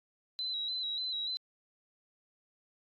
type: tone with vibrato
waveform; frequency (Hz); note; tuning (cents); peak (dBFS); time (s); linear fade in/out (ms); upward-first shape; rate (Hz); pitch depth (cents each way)
sine; 3951; B7; 0; -33; 0.39-1.37; 0; square; 3.4; 39
effects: AAC 48 kbps